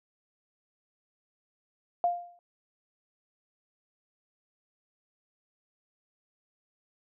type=tone with exponential decay; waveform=sine; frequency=700 Hz; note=F5; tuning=4 cents sharp; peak=-20 dBFS; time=2.04-2.39 s; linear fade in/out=1 ms; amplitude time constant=76 ms; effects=none